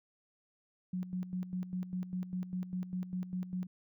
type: tone with tremolo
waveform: sine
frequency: 182.5 Hz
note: F#3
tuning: 24 cents flat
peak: -33 dBFS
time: 0.93-3.67 s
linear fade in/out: 5 ms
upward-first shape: square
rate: 5 Hz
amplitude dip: 70%
effects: none